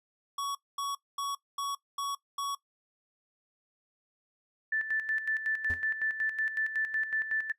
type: tone bursts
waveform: square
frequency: 1121 Hz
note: C#6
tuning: 19 cents sharp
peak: -32 dBFS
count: 6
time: 0.38-2.55 s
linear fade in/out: 5 ms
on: 170 ms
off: 230 ms
type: tone with tremolo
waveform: sine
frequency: 1760 Hz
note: A6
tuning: in tune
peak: -27 dBFS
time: 4.72-7.52 s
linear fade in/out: 5 ms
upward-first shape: square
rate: 5.4 Hz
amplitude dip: 65%
type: tone with exponential decay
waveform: square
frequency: 82.41 Hz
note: E2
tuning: in tune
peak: -33 dBFS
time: 5.7-5.83 s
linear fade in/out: 0 ms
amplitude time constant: 28 ms
effects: noise-tail reverb RT60 0.1 s tail -18 dB re dry + resampled to 32000 Hz